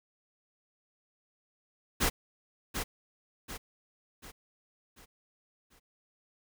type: noise with echo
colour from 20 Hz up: pink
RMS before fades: -27 dBFS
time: 2-2.1 s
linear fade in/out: 20 ms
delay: 740 ms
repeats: 5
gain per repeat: -7 dB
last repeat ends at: 5.8 s
effects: none